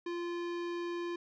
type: tone with hard clipping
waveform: sine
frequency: 346.1 Hz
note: F4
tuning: 16 cents flat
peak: -37 dBFS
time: 0.06-1.16 s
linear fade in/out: 5 ms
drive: 18 dB
effects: resampled to 22050 Hz